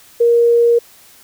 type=tone; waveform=sine; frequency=470.7 Hz; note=A#4; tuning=17 cents sharp; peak=-8 dBFS; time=0.2-0.79 s; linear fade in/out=10 ms; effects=white hiss -45 dBFS RMS until 1.23 s